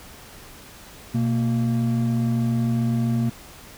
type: tone pair together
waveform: triangle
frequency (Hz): 123.15 / 230.4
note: B2 / A#3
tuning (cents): -5 / -20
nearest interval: major seventh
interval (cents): 1085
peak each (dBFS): -20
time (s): 1.14-3.3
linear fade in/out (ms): 10
effects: pink hiss -44 dBFS RMS until 3.77 s